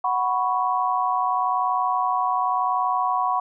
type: chord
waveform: sine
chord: F# suspended fourth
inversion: none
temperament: equal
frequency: 740 / 987.8 / 1108.7 Hz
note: F#5 / B5 / C#6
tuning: 0 / 0 / 0 cents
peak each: -24 dBFS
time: 0.04-3.4 s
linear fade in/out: 5 ms
effects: none